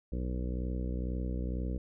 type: harmonic tone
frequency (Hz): 62.1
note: B1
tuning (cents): +10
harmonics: 1 / 2 / 3 / 4 / 5 / 6 / 7 / 8 / 9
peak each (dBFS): -33 / -42 / -40 / -44 / -44 / -52 / -48 / -48 / -53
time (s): 0.12-1.78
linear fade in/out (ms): 5
effects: none